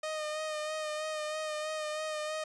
sawtooth tone with vibrato, 616 Hz, D#5, 17 cents flat, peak -30 dBFS, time 0.03-2.44 s, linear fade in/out 5 ms, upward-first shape sine, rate 3.1 Hz, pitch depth 26 cents each way, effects resampled to 22050 Hz

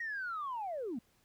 sine linear sweep, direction down, 1900 to 207.7 Hz, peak -35 dBFS, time 0-0.99 s, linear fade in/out 5 ms, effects tanh soft clip ceiling -32 dBFS + pink hiss -71 dBFS RMS until 1.24 s

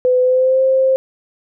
sine tone with pitch glide, 504 to 527.2 Hz, B4 to C5, +35 to +13 cents, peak -10 dBFS, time 0.05-0.96 s, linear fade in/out 0 ms, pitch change +78 cents, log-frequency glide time 0.21-0.62 s, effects none

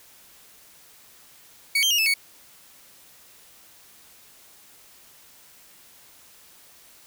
30% pulse tone with pitch steps, 2245 / 3150 / 2851 / 2625 / 2227 Hz, C#7 / G7 / F7 / E7 / C#7, +21 / +8 / +35 / -8 / +7 cents, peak -16 dBFS, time 1.75-2.14 s, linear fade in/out 5 ms, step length 78 ms, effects white hiss -52 dBFS RMS until 7.06 s

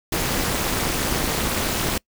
pink noise with amplitude modulation, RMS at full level -19 dBFS, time 0.12-1.98 s, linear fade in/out 5 ms, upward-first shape sine, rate 294 Hz, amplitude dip 100%, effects noise-tail reverb RT60 0.1 s tail -25 dB re dry

